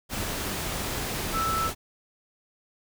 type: tone in noise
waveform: sine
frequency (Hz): 1318.5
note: E6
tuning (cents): 0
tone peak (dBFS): -25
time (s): 1.32-1.71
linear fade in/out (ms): 50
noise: pink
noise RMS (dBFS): -31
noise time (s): 0.09-1.75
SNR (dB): +3
effects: none